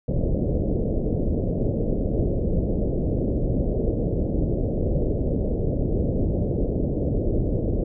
pink low-pass noise, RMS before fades -23 dBFS, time 0.08-7.84 s, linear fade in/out 5 ms, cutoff 580 Hz, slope 48 dB/octave, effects none

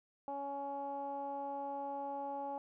15% pulse tone with low-pass filter, 280 Hz, C#4, 18 cents sharp, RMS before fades -41 dBFS, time 0.28-2.58 s, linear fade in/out 0 ms, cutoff 770 Hz, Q 7, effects none

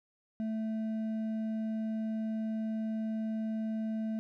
triangle tone with hard clipping, 220 Hz, A3, in tune, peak -33 dBFS, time 0.4-4.19 s, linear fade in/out 0 ms, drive 8 dB, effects none

